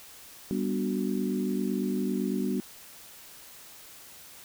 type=chord; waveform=sine; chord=G major seventh; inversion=none; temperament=equal with one note detuned; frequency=196 / 244 / 293.7 / 370 Hz; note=G3 / B3 / D4 / F#4; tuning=0 / -21 / 0 / 0 cents; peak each=-30 / -31 / -34 / -34 dBFS; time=0.51-2.6 s; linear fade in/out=0 ms; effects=white hiss -49 dBFS RMS until 4.44 s